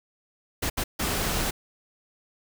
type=noise bursts at uneven times; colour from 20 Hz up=pink; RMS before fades=-27 dBFS; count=3; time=0.62-0.7 / 0.77-0.84 / 0.99-1.51 s; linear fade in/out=10 ms; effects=none